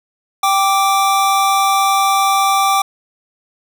square tone pair together, 782.9 / 1173 Hz, G5 / D6, -2 / -2 cents, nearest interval perfect fifth, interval 700 cents, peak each -15 dBFS, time 0.43-2.82 s, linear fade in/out 5 ms, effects none

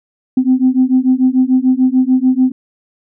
sine beating tone pair, 254.1 / 260.9 Hz, B3 / C4, +49 / -5 cents, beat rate 6.8 Hz, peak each -11 dBFS, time 0.37-2.52 s, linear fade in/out 5 ms, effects tanh soft clip ceiling -2 dBFS

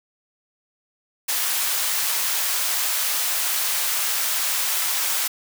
white high-pass noise, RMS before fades -23 dBFS, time 1.28-5.28 s, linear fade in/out 10 ms, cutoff 780 Hz, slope 12 dB/octave, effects none

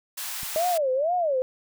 white high-pass noise, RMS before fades -33 dBFS, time 0.17-0.78 s, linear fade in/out 10 ms, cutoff 750 Hz, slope 24 dB/octave
click, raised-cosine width 5 ms, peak -30 dBFS, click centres 0.432 s
sine tone with vibrato, 609 Hz, D#5, 37 cents flat, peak -21 dBFS, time 0.56-1.42 s, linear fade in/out 0 ms, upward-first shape sine, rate 2.1 Hz, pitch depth 300 cents each way
effects none

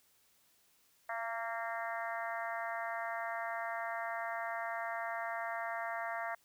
harmonic tone with a mistuned harmonic, 230 Hz, A#3, 23 cents flat, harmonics 3 / 4 / 5 / 6 / 7 / 8 / 9, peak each -40 / -44 / -45 / -46 / -46 / -44 / -50 dBFS, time 1.09-6.35 s, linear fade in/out 5 ms, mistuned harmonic 3, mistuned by -17 cents, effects white hiss -70 dBFS RMS until 6.44 s

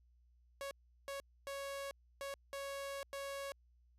sawtooth tone bursts at uneven times, 554.4 Hz, C#5, in tune, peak -38 dBFS, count 6, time 0.61-0.71 / 1.08-1.2 / 1.47-1.91 / 2.21-2.34 / 2.53-3.03 / 3.13-3.52 s, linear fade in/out 0 ms, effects added 60 Hz sine -66 dBFS peak until 3.98 s + resampled to 32000 Hz

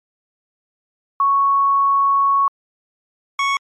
sine / 25% pulse tone pair in turn, 1108.7 / 1108.7 Hz, C#6 / C#6, 0 / 0 cents, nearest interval unison, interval 0 cents, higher neither, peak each -12 dBFS, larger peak neither, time 1.2-2.48 / 3.39-3.57 s, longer first, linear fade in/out 2 ms, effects low-pass 5000 Hz 12 dB/octave + MP3 64 kbps

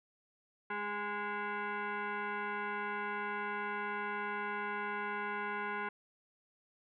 sine tone with frequency modulation, 207.7 Hz, G#3, in tune, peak -35 dBFS, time 0.7-5.89 s, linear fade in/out 5 ms, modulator 619 Hz, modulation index 2.9, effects none

